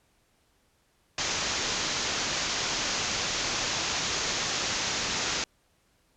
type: low-pass noise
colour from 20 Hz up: white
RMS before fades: -30 dBFS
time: 1.18-5.44 s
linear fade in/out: 2 ms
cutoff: 7000 Hz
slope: 96 dB/octave
effects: pink hiss -68 dBFS RMS until 6.16 s + low-pass 12000 Hz 12 dB/octave